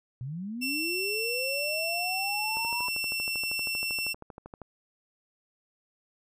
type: linear sweep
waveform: sine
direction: up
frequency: 118.2 to 993 Hz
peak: -33 dBFS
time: 0.21-2.88 s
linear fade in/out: 0 ms
type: tone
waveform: 25% pulse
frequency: 2700 Hz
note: E7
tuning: 41 cents sharp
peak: -25 dBFS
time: 0.61-4.14 s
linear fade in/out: 20 ms
type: click train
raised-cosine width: 1 ms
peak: -28 dBFS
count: 27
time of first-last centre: 2.57-4.617 s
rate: 12.7 Hz
effects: none